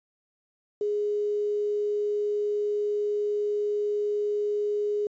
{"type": "tone with quantisation", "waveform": "sine", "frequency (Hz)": 415.3, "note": "G#4", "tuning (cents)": 0, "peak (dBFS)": -24, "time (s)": [0.81, 5.07], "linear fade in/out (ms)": 2, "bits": 9, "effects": ["resampled to 16000 Hz"]}